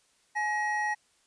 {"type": "tone pair together", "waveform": "triangle", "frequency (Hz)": [845, 1897], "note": ["G#5", "A#6"], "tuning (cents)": [30, 30], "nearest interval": "octave + major second", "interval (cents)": 1400, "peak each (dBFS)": -28, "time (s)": [0.35, 0.95], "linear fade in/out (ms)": 20, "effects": ["white hiss -67 dBFS RMS until 1.26 s", "resampled to 22050 Hz"]}